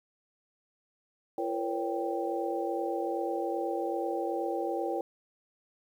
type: tone cluster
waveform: sine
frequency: 340.2 / 465.5 / 508 / 556 / 785 Hz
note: F4 / A#4 / B4 / C#5 / G5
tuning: -45 / -2 / +49 / +5 / +2 cents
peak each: -34 / -36 / -40 / -36 / -35 dBFS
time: 1.38-5.01 s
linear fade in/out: 2 ms
effects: 10-bit